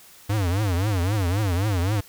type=tone with vibrato; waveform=square; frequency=96.3 Hz; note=G2; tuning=30 cents flat; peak=-21 dBFS; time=0.29-2.01 s; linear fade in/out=10 ms; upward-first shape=triangle; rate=3.8 Hz; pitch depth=250 cents each way; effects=white hiss -49 dBFS RMS until 2.08 s